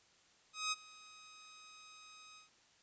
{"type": "tone with ADSR envelope", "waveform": "10% pulse", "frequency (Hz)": 1260, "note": "D#6", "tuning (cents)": 21, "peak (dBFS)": -25, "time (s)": [0.53, 2.5], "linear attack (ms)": 190, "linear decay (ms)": 27, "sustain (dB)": -22, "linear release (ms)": 130, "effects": ["white hiss -68 dBFS RMS until 2.82 s", "resampled to 16000 Hz"]}